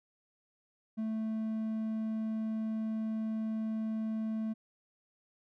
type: tone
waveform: triangle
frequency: 220 Hz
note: A3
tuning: in tune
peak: -30 dBFS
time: 0.97-4.54 s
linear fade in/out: 20 ms
effects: none